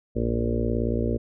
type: harmonic tone with a mistuned harmonic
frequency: 58.27 Hz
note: A#1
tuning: in tune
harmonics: 1 / 2 / 4 / 5 / 6 / 7 / 8 / 9 / 10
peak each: -28 / -29 / -28 / -35 / -32 / -33 / -31 / -38 / -36 dBFS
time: 0.15-1.18 s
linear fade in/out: 20 ms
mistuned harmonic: 2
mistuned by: -21 cents
effects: none